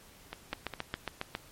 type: two click trains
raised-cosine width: 0.3 ms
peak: -17 / -22 dBFS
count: 7 / 4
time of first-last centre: 0.53-1.351 / 0.33-0.941 s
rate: 7.31 / 4.91 Hz
effects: pink hiss -56 dBFS RMS until 1.51 s + MP3 64 kbps